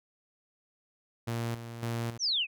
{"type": "tone with tremolo", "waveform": "sawtooth", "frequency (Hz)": 116.6, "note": "A#2", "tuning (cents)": 1, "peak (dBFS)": -27, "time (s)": [1.27, 2.18], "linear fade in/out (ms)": 10, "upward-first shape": "square", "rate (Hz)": 1.8, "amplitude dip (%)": 65}
{"type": "exponential sweep", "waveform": "sine", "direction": "down", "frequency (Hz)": [6280, 2418], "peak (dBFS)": -26, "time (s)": [2.19, 2.47], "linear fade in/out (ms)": 50}
{"effects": []}